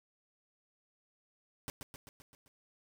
pink noise with echo, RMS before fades -41 dBFS, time 1.68-1.7 s, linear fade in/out 0 ms, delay 130 ms, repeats 6, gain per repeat -4 dB, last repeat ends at 2.48 s, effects none

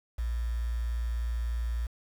sine tone with quantisation, 58.27 Hz, A#1, in tune, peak -28 dBFS, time 0.18-1.87 s, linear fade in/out 10 ms, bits 8, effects none

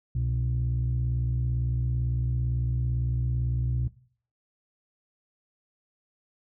sine tone pair together, 65 / 122.85 Hz, C2 / B2, -11 / -9 cents, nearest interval major seventh, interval 1102 cents, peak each -27 / -25 dBFS, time 0.15-3.88 s, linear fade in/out 5 ms, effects noise-tail reverb RT60 0.5 s tail -18 dB re dry + tanh soft clip ceiling -20 dBFS

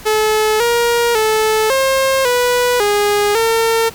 sawtooth tone with pitch steps, 431.3 / 472.4 / 435.5 / 534 / 491.2 / 411.9 / 454.1 Hz, A4 / A#4 / A4 / C5 / B4 / G#4 / A#4, -35 / +23 / -18 / +35 / -9 / -14 / -45 cents, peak -8 dBFS, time 0.05-3.9 s, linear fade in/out 20 ms, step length 550 ms, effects pink hiss -36 dBFS RMS until 3.94 s

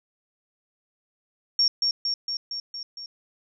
sine tone with echo, 5520 Hz, F8, 21 cents flat, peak -17 dBFS, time 1.59-1.68 s, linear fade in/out 2 ms, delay 230 ms, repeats 6, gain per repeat -3 dB, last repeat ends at 3.06 s, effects none

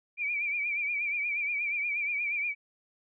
sine tone with vibrato, 2349 Hz, D7, in tune, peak -28 dBFS, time 0.17-2.55 s, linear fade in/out 50 ms, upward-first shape triangle, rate 8.4 Hz, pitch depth 84 cents each way, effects none

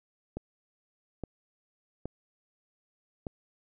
clicks, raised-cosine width 2 ms, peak -22 dBFS, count 4, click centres 0.37 / 1.237 / 2.056 / 3.268 s, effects none

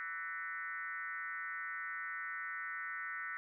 sine tone with frequency modulation, 1661.2 Hz, G#6, in tune, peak -39 dBFS, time 0-3.37 s, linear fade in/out 0 ms, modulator 169 Hz, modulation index 2.2, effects none

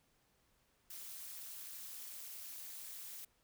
blue noise with amplitude modulation, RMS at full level -45 dBFS, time 0.9-3.25 s, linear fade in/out 5 ms, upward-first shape sine, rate 235 Hz, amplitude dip 90%, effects pink hiss -75 dBFS RMS until 3.43 s

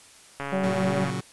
click train, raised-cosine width 0.5 ms, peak -17 dBFS, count 99, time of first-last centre 0.4-1.1 s, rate 140 Hz
harmonic tone, 190 Hz, F#3, 46 cents sharp, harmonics 1 / 2 / 3 / 4, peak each -26 / -34 / -28 / -36 dBFS, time 0.52-1.05 s, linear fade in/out 10 ms
sawtooth chord, F# major, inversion first, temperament just, 115.62 / 138.75 / 185 Hz, A#2 / C#3 / F#3, -14 / +2 / 0 cents, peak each -30 / -28 / -27 dBFS, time 0.63-1.21 s, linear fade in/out 10 ms
effects white hiss -51 dBFS RMS until 1.32 s + resampled to 24000 Hz

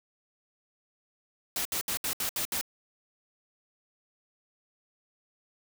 white noise bursts, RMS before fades -31 dBFS, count 7, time 1.56-2.612 s, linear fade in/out 2 ms, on 92 ms, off 68 ms, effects none

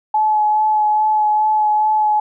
sine tone with vibrato, 854 Hz, G#5, 48 cents sharp, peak -12 dBFS, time 0.14-2.2 s, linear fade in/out 5 ms, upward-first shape sine, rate 2.4 Hz, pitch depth 15 cents each way, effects none

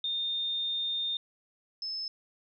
sine tone pair in turn, 3640 / 5228 Hz, A#7 / E8, -42 / -15 cents, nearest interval tritone, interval 627 cents, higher second, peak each -29 / -33 dBFS, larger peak first, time 0.04-1.17 / 1.82-2.08 s, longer first, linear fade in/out 2 ms, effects none

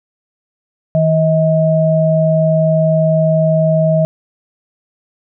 sine tone pair together, 159.92 / 636 Hz, D#3 / D#5, +48 / +38 cents, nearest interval 2 octaves, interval 2390 cents, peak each -12 dBFS, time 0.95-4.05 s, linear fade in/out 0 ms, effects none

